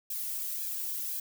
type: noise with flanger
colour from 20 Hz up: violet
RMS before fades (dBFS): -35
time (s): 0.1-1.2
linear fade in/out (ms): 5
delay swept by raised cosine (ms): 1.2 to 2.3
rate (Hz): 1.9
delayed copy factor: +0.65
effects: none